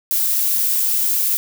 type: noise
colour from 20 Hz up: violet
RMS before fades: -18 dBFS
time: 0.11-1.37 s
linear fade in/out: 0 ms
effects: none